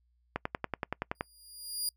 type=click train; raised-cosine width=0.5 ms; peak=-16 dBFS; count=10; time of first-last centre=0.36-1.209 s; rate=10.6 Hz
type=tone with exponential growth; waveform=20% pulse; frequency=4837 Hz; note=D#8; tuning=50 cents flat; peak=-23 dBFS; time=1.15-1.89 s; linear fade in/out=2 ms; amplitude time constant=160 ms
effects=noise-tail reverb RT60 0.1 s tail -26 dB re dry + added 60 Hz sine -68 dBFS peak until 1.96 s